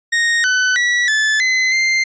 40% pulse tone with pitch steps, 1861 / 1506 / 1941 / 1737 / 2040 / 2092 Hz, A#6 / F#6 / B6 / A6 / C7 / C7, -3 / +30 / -31 / -23 / -44 / -1 cents, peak -12 dBFS, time 0.12-2.04 s, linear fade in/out 10 ms, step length 320 ms, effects resampled to 16000 Hz

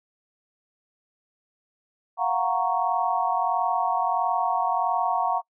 sine chord, Gb major seventh, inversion third, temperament equal, 698.5 / 740 / 932.3 / 1108.7 Hz, F5 / Gb5 / Bb5 / Db6, 0 / 0 / 0 / 0 cents, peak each -28 / -26 / -26 / -28 dBFS, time 2.17-5.42 s, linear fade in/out 50 ms, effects noise-tail reverb RT60 0.1 s tail -25 dB re dry

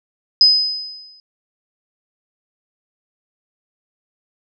sine tone with exponential decay, 5030 Hz, D#8, 18 cents sharp, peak -5 dBFS, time 0.41-1.2 s, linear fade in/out 1 ms, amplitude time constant 170 ms, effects none

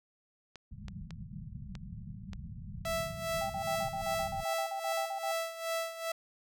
clicks, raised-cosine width 0.2 ms, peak -29 dBFS, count 6, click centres 0.557 / 0.883 / 1.107 / 1.753 / 2.333 / 2.851 s
white low-pass noise, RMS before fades -44 dBFS, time 0.71-4.44 s, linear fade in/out 10 ms, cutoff 210 Hz, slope 96 dB/octave
sawtooth tone with tremolo, 659.3 Hz, E5, in tune, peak -27 dBFS, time 2.85-6.12 s, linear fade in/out 5 ms, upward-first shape sine, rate 2.5 Hz, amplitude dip 75%
sine tone bursts, 784 Hz, G5, in tune, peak -34 dBFS, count 15, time 3.41-5.317 s, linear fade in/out 5 ms, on 87 ms, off 43 ms
effects none

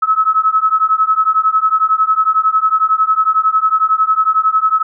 sine beating tone pair, 1287 / 1298 Hz, E6 / E6, -42 / -27 cents, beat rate 11 Hz, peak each -13 dBFS, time 0.02-4.83 s, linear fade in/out 10 ms, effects none

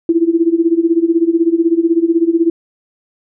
sine tone with tremolo, 333.5 Hz, E4, 20 cents sharp, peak -6 dBFS, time 0.09-2.5 s, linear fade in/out 2 ms, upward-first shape sine, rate 16 Hz, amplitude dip 85%, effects none

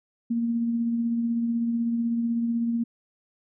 sine tone with tremolo, 233.1 Hz, A#3, in tune, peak -21 dBFS, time 0.3-2.84 s, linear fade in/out 10 ms, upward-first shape triangle, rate 16 Hz, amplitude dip 35%, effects none

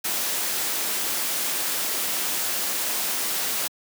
white noise, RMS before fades -26 dBFS, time 0.04-3.68 s, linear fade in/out 10 ms, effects high-pass 200 Hz 12 dB/octave

